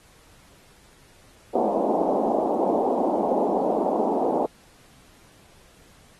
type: band-pass noise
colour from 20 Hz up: white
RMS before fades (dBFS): -23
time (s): 1.55-4.46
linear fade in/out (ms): 5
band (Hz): 210 to 840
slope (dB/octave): 48
effects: pink hiss -55 dBFS RMS until 6.19 s + AAC 32 kbps